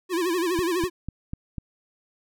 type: tone with vibrato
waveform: square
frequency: 349.4 Hz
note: F4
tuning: 1 cent sharp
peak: -23 dBFS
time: 0.09-0.9 s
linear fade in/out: 50 ms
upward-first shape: sine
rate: 12 Hz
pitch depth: 120 cents each way
type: click train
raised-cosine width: 5 ms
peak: -19 dBFS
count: 5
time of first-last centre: 0.59-1.583 s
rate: 4.03 Hz
effects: none